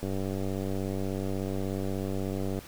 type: click train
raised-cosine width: 2 ms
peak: -20 dBFS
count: 248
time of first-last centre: 0.03-2.59 s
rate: 96.5 Hz
effects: pink hiss -48 dBFS RMS until 2.67 s